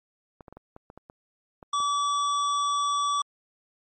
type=clicks; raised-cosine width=1 ms; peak=-30 dBFS; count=10; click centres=0.408 / 0.482 / 0.526 / 0.57 / 0.764 / 0.901 / 0.976 / 1.099 / 1.628 / 1.803 s
type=tone; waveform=square; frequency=1149 Hz; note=D6; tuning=38 cents flat; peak=-24 dBFS; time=1.73-3.22 s; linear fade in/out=5 ms
effects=MP3 32 kbps